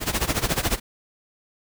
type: noise with tremolo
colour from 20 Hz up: pink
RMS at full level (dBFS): -21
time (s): 0-0.8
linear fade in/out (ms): 50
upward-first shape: sine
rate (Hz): 14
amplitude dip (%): 85
effects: none